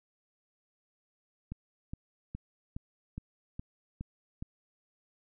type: click train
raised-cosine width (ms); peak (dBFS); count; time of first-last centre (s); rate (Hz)
5; -26; 8; 1.52-4.425; 2.41
effects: none